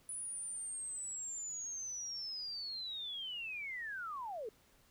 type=linear sweep; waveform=sine; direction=down; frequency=10000 to 405.1 Hz; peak=-40 dBFS; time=0.09-4.49 s; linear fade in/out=2 ms; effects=pink hiss -68 dBFS RMS until 4.9 s